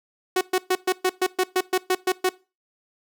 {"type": "tone bursts", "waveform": "sawtooth", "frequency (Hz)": 370, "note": "F#4", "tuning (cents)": 0, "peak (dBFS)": -14, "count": 12, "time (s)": [0.36, 2.292], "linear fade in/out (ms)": 5, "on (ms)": 51, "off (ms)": 120, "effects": ["noise-tail reverb RT60 0.3 s tail -21 dB re dry"]}